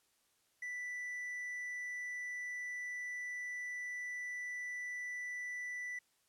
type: tone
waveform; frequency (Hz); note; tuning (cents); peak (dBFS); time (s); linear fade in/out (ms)
triangle; 1975.5; B6; 0; -38; 0.62-5.99; 5
effects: white hiss -75 dBFS RMS until 6.28 s + low-pass 12000 Hz 12 dB/octave